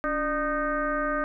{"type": "tone with frequency modulation", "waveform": "sine", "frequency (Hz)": 915, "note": "A#5", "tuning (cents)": -32, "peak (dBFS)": -24, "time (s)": [0.04, 1.24], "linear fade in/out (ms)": 0, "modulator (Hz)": 315, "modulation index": 2.3, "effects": []}